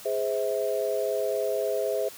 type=chord; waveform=sine; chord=Ab augmented; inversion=none; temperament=just; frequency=415.3 / 519.1 / 648.9 Hz; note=Ab4 / C5 / E5; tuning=0 / -14 / -27 cents; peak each=-29 dBFS; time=0.05-2.09 s; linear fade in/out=10 ms; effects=white hiss -45 dBFS RMS until 2.17 s + high-pass 60 Hz 12 dB/octave